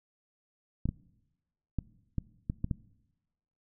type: clicks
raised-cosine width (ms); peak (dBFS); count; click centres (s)
5; -18; 7; 0.856 / 0.89 / 1.787 / 2.183 / 2.499 / 2.644 / 2.712
effects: noise-tail reverb RT60 1.0 s tail -21 dB re dry